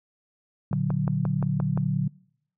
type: chord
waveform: sine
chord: Bb augmented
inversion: none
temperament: equal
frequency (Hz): 116.54 / 146.83 / 185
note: Bb2 / D3 / F#3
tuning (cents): 0 / 0 / 0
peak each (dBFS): -30 / -25 / -27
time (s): 0.71-2.08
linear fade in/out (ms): 5
type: click train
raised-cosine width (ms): 1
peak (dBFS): -18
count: 7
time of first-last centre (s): 0.73-1.775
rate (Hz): 5.74
effects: noise-tail reverb RT60 0.7 s tail -25 dB re dry